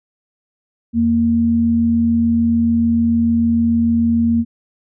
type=tone pair together; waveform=sine; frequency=86.8 / 231.7 Hz; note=F2 / A#3; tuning=-10 / -10 cents; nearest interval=octave + perfect fourth; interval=1700 cents; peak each=-23 / -12 dBFS; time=0.93-4.45 s; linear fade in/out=50 ms; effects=none